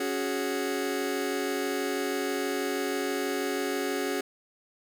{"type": "chord", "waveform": "sawtooth", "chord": "C# suspended fourth", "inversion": "none", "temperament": "just", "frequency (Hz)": [277.2, 369.6, 415.8], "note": ["C#4", "F#4", "G#4"], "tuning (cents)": [0, -2, 2], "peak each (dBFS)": -28, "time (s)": [0, 4.21], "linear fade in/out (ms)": 5, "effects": []}